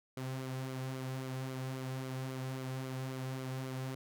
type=tone with flanger; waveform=sawtooth; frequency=130.81 Hz; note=C3; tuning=in tune; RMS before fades=-40 dBFS; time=0.17-3.95 s; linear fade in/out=2 ms; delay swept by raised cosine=1.1 to 3.4 ms; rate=3.7 Hz; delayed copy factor=-0.5; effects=none